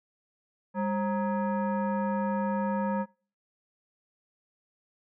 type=tone with frequency modulation; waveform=sine; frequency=200.8 Hz; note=G3; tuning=42 cents sharp; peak=-26 dBFS; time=0.74-3.06 s; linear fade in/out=50 ms; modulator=734 Hz; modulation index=1.1; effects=noise-tail reverb RT60 0.4 s tail -24 dB re dry